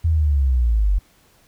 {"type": "linear sweep", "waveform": "sine", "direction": "down", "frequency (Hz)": [83.5, 45.35], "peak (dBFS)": -14, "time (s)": [0.04, 0.99], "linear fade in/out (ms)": 10, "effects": ["pink hiss -56 dBFS RMS until 1.47 s"]}